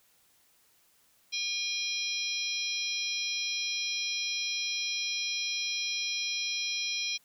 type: harmonic tone with a mistuned harmonic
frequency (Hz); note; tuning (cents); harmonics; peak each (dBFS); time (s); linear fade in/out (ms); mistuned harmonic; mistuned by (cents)
810; G#5; -43; 3 / 4 / 5 / 6 / 7; -35 / -36 / -37 / -38 / -38; 1.32-7.18; 20; 6; +100
effects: white hiss -66 dBFS RMS until 7.24 s